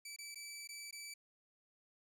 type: tone with dropouts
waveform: 15% pulse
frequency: 2311 Hz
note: D7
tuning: 28 cents flat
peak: -40 dBFS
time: 0.05-1.14 s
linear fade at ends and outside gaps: 5 ms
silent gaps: 0.163-0.186 / 0.346-0.356 / 0.675-0.689 / 0.91-0.926 s
effects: none